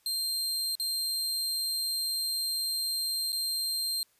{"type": "tone with dropouts", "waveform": "sawtooth", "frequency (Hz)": 4174, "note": "C8", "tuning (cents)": -5, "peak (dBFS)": -26, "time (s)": [0.06, 4.03], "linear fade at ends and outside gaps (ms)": 1, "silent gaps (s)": [[0.753, 0.798], [3.321, 3.328]], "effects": ["white hiss -68 dBFS RMS until 4.19 s", "resampled to 32000 Hz"]}